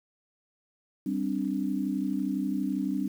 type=chord; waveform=sine; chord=G suspended fourth; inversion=none; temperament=equal; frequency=196 / 261.6 / 293.7 Hz; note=G3 / C4 / D4; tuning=0 / 0 / 0 cents; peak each=-31 dBFS; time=1.06-3.08 s; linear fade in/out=5 ms; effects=9-bit